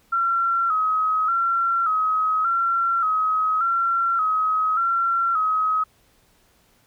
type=tone with vibrato; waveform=sine; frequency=1316 Hz; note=E6; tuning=3 cents flat; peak=-18 dBFS; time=0.12-5.84 s; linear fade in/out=10 ms; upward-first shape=square; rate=0.86 Hz; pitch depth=61 cents each way; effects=pink hiss -60 dBFS RMS until 6.86 s